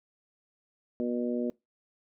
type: harmonic tone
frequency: 121.2 Hz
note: B2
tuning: 32 cents flat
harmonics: 2 / 3 / 4 / 5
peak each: -30 / -34 / -36 / -38 dBFS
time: 1-1.5 s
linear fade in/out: 0 ms
effects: noise-tail reverb RT60 0.2 s tail -23 dB re dry